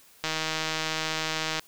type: click train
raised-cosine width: 0.2 ms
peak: -11 dBFS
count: 215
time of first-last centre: 0.24-1.594 s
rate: 158 Hz
effects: white hiss -56 dBFS RMS until 1.67 s